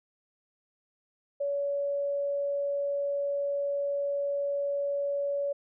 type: tone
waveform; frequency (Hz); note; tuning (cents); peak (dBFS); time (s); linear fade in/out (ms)
sine; 566; C#5; +36; -27; 1.4-5.53; 10
effects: none